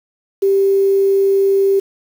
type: tone with quantisation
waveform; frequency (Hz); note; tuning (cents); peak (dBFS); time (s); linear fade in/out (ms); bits
sine; 392; G4; 0; -10; 0.42-1.8; 10; 6
effects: none